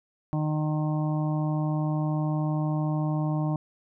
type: harmonic tone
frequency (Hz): 153.1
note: D#3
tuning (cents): -28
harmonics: 1 / 2 / 4 / 5 / 6 / 7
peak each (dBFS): -25 / -31 / -37 / -39 / -41 / -42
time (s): 0.33-3.56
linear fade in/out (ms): 0
effects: none